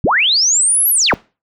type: linear two-way sweep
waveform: sine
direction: up then down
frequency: 73.42 to 11930 to 73.42 Hz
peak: -10 dBFS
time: 0.04-1.14 s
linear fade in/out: 0 ms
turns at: 0.9 s
effects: noise-tail reverb RT60 0.3 s tail -23 dB re dry